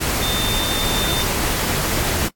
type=tone in noise; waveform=sine; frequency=3597 Hz; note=A7; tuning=37 cents sharp; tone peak=-23 dBFS; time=0.21-1.24 s; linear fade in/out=20 ms; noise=pink; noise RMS=-21 dBFS; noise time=0-2.29 s; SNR=-5 dB; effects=noise-tail reverb RT60 0.1 s tail -19 dB re dry + AAC 64 kbps